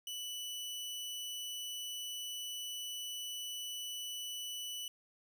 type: tone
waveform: sawtooth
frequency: 2970 Hz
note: F#7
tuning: 6 cents sharp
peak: -37 dBFS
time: 0.07-4.88 s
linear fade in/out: 2 ms
effects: none